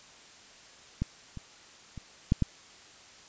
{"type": "clicks", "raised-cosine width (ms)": 5, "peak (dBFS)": [-16, -27, -28, -10, -12], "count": 5, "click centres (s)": [1.02, 1.373, 1.977, 2.321, 2.423], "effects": ["white hiss -53 dBFS RMS until 3.28 s", "resampled to 16000 Hz"]}